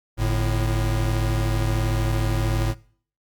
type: tone pair together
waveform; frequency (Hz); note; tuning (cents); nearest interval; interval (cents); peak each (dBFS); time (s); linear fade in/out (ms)
square; 49.18 / 110.4; G1 / A2; +6 / +6; octave + major second; 1400; -23; 0.17-2.75; 50
effects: noise-tail reverb RT60 0.5 s tail -21 dB re dry + Opus 48 kbps